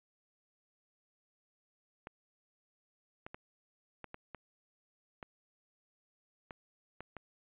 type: clicks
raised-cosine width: 0.5 ms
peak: -29 dBFS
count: 10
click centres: 2.071 / 3.265 / 3.345 / 4.043 / 4.144 / 4.347 / 5.228 / 6.508 / 7.006 / 7.167 s
effects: resampled to 8000 Hz